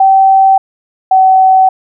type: tone pair in turn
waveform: sine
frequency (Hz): 772 / 757.9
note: G5 / F#5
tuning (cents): -27 / +41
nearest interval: unison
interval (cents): 32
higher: first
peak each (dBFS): -3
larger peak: neither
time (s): 0-0.58 / 1.11-1.69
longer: neither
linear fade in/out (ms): 5
effects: none